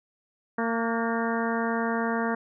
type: harmonic tone with a mistuned harmonic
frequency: 229.1 Hz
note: A#3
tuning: 30 cents flat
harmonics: 1 / 2 / 3 / 4 / 5 / 6 / 7 / 8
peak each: -28 / -31 / -33 / -34 / -35 / -36 / -36 / -37 dBFS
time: 0.58-2.35 s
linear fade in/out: 5 ms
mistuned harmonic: 6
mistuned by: +53 cents
effects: none